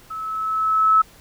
sine tone with level ramp, 1299 Hz, E6, 26 cents flat, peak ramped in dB -28 to -10 dBFS, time 0.1-1.02 s, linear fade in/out 10 ms, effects pink hiss -49 dBFS RMS until 1.2 s

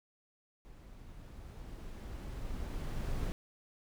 brown noise with level ramp, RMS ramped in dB -53 to -35 dBFS, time 0.65-3.32 s, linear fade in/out 0 ms, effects none

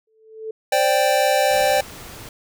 sine tone with exponential growth, 440 Hz, A4, in tune, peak -24 dBFS, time 0.07-0.51 s, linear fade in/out 5 ms, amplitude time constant 94 ms
square chord, C suspended second, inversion none, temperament equal, 523.3 / 587.3 / 784 Hz, C5 / D5 / G5, 0 / 0 / 0 cents, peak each -22 / -20 / -20 dBFS, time 0.72-1.81 s, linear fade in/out 5 ms
pink noise, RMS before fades -38 dBFS, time 1.51-2.29 s, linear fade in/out 2 ms
effects none

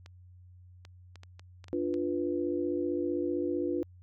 clicks, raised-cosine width 0.2 ms, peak -32 dBFS, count 8, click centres 0.061 / 0.851 / 1.157 / 1.234 / 1.395 / 1.642 / 1.683 / 1.941 s
sine chord, B diminished, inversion first, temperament equal, 293.7 / 349.2 / 493.9 Hz, D4 / F4 / B4, 0 / 0 / 0 cents, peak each -33 / -31 / -36 dBFS, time 1.73-3.83 s, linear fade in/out 0 ms
effects added 90 Hz sine -51 dBFS peak until 4.02 s

